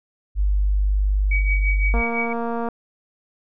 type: tone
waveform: sine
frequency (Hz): 49.77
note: G1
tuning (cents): +27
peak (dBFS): -16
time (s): 0.35-2.03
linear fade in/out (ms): 50
type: tone with tremolo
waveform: sine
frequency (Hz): 2267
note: C#7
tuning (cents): +38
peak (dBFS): -20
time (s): 1.31-2.33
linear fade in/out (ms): 5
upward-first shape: triangle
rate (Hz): 5.9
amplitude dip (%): 85
type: click train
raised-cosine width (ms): 1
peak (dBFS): -14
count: 175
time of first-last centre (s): 1.94-2.687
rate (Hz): 233
effects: none